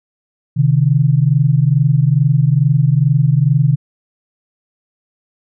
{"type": "tone pair together", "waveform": "sine", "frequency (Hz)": [130.81, 153.13], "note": ["C3", "D#3"], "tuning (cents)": [0, -27], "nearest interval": "minor third", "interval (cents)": 273, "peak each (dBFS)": -12, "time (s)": [0.56, 3.76], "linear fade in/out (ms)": 20, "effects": []}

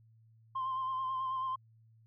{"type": "tone with vibrato", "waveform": "sine", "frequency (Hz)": 1046.5, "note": "C6", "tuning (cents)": 0, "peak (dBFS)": -31, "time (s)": [0.55, 1.56], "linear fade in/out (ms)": 10, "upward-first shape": "sine", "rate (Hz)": 9.2, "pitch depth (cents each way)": 31, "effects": ["tanh soft clip ceiling -30 dBFS", "added 112 Hz sine -60 dBFS peak until 2.06 s"]}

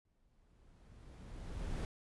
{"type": "noise with exponential growth", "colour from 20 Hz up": "brown", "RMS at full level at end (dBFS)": -37, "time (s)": [0.05, 1.85], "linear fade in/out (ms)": 1, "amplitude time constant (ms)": 390, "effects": ["resampled to 24000 Hz"]}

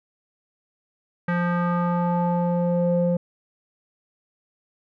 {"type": "tone with low-pass filter sweep", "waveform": "square", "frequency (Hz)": 174.61, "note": "F3", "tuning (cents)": 0, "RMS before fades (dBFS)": -22, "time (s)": [1.28, 3.17], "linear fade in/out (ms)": 5, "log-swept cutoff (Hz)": [1700, 460], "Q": 3.3, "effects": []}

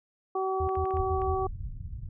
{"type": "harmonic tone", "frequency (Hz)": 380, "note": "F#4", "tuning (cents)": 46, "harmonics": [1, 2, 3], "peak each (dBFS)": [-29, -31, -34], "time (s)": [0.35, 1.47], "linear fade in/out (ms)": 5}
{"type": "tone bursts", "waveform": "sine", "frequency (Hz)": 80.3, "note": "E2", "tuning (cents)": -45, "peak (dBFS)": -29, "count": 5, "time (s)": [0.6, 1.35], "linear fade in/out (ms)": 5, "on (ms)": 78, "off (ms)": 90}
{"type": "clicks", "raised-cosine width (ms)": 0.5, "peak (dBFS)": -30, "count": 6, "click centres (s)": [0.691, 0.754, 0.855, 0.908, 0.97, 1.218]}
{"type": "low-pass noise", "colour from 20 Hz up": "white", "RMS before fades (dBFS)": -37, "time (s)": [0.98, 2.09], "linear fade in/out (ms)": 5, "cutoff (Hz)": 100, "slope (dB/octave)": 24}
{"effects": []}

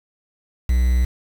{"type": "tone with quantisation", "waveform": "triangle", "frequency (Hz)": 61.74, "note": "B1", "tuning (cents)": 0, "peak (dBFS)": -12, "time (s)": [0.69, 1.05], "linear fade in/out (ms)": 5, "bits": 6, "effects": []}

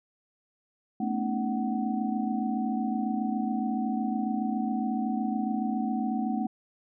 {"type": "tone cluster", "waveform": "sine", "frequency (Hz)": [219.9, 247.4, 274, 312.3, 749], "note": ["A3", "B3", "C#4", "D#4", "F#5"], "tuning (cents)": [-1, 3, -20, 7, 21], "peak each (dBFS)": [-29, -34, -34, -37, -34], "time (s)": [1, 6.47], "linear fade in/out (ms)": 5, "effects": []}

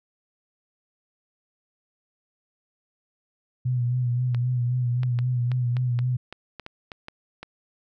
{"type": "tone with vibrato", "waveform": "sine", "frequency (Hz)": 123.47, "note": "B2", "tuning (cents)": 0, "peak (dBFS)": -21, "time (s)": [3.65, 6.17], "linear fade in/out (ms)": 10, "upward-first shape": "sine", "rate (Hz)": 3.8, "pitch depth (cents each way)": 43}
{"type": "clicks", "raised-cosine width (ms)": 0.3, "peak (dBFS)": -21, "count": 12, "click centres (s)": [4.347, 5.033, 5.189, 5.517, 5.768, 5.99, 6.326, 6.597, 6.664, 6.918, 7.084, 7.43]}
{"effects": []}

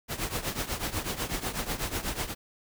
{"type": "noise with tremolo", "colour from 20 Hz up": "pink", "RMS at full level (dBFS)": -29, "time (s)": [0.08, 2.35], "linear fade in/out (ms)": 50, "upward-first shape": "triangle", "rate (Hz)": 8.1, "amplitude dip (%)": 85, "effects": []}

